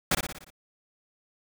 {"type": "noise with echo", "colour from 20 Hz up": "pink", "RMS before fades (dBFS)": -23, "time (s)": [0.11, 0.15], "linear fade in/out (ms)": 5, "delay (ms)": 59, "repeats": 6, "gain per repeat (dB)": -5, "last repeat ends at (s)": 0.504, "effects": []}